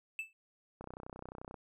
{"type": "tone with exponential decay", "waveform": "triangle", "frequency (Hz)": 2637, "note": "E7", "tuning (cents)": 0, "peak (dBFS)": -31, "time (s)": [0.19, 0.33], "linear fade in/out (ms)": 1, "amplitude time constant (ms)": 29}
{"type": "click train", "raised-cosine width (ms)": 1, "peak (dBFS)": -31, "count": 24, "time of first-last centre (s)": [0.81, 1.542], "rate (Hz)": 31.4}
{"effects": []}